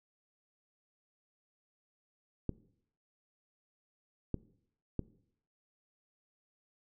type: clicks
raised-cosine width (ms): 3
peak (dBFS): -20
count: 3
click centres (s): 2.493 / 4.343 / 4.993
effects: noise-tail reverb RT60 0.7 s tail -20 dB re dry